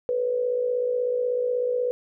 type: tone with amplitude modulation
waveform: sine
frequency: 493.9 Hz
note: B4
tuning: in tune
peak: -19 dBFS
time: 0.09-1.91 s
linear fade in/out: 0 ms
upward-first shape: sine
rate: 56.3 Hz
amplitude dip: 60%
effects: none